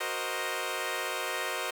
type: chord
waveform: 10% pulse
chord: C half-diminished seventh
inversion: second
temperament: equal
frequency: 370 / 466.2 / 523.3 / 622.3 Hz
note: Gb4 / Bb4 / C5 / Eb5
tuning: 0 / 0 / 0 / 0 cents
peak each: -30 / -29 / -28 / -28 dBFS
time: 0-1.71 s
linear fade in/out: 10 ms
effects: 9-bit